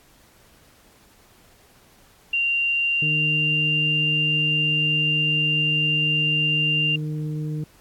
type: tone with pitch glide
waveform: sine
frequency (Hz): 2772 to 2788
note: F7 to F7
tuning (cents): -14 to -4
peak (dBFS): -19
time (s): 2.33-6.96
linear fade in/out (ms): 5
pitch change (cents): +10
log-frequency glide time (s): 2.6-3.93
type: harmonic tone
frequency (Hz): 152.8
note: D#3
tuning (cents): -31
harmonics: 1 / 2 / 3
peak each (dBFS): -25 / -34 / -40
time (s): 3.02-7.64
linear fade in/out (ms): 2
effects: pink hiss -55 dBFS RMS until 7.8 s + AAC 64 kbps